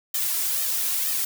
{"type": "noise with flanger", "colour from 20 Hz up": "blue", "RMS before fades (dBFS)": -25, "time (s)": [0.14, 1.25], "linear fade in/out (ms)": 5, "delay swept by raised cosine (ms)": [1.6, 3], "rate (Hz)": 2.1, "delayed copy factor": 0.85, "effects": []}